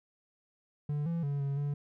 triangle tone with pitch steps, 146.9 / 168.1 / 142.1 / 139.5 / 144 Hz, D3 / E3 / C#3 / C#3 / D3, +1 / +34 / +43 / +11 / -34 cents, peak -28 dBFS, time 0.89-1.74 s, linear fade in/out 5 ms, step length 170 ms, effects none

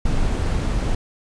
brown noise, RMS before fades -20 dBFS, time 0.05-0.95 s, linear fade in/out 5 ms, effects resampled to 22050 Hz

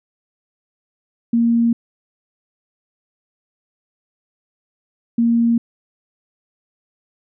sine tone pair in turn, 233.1 / 233.1 Hz, A#3 / A#3, 0 / 0 cents, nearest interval unison, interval 0 cents, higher neither, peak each -12 dBFS, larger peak neither, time 1.33-1.73 / 5.18-5.58 s, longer neither, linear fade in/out 5 ms, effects none

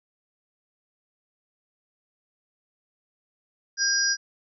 sine tone cluster, 1604 / 4982 / 5720 Hz, G6 / D#8 / F8, +39 / +1 / +41 cents, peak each -25 dBFS, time 3.77-4.17 s, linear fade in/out 50 ms, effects none

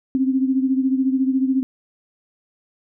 sine beating tone pair, 261.6 / 275.6 Hz, C4 / C#4, 0 / -10 cents, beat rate 14 Hz, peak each -17 / -23 dBFS, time 0.15-1.63 s, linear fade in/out 0 ms, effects none

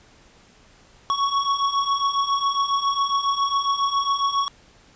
square beating tone pair, 1108.7 / 1116 Hz, C#6 / C#6, 0 / +11 cents, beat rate 7.3 Hz, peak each -26 / -22 dBFS, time 1.1-4.48 s, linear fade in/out 0 ms, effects pink hiss -53 dBFS RMS until 4.95 s + resampled to 16000 Hz

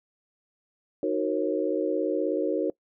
sine chord, D# minor seventh, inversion none, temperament equal with one note detuned, 311.1 / 370 / 466.2 / 543 Hz, D#4 / F#4 / A#4 / C#5, 0 / 0 / 0 / -36 cents, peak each -29 dBFS, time 1.03-2.7 s, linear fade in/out 2 ms, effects noise-tail reverb RT60 0.1 s tail -23 dB re dry

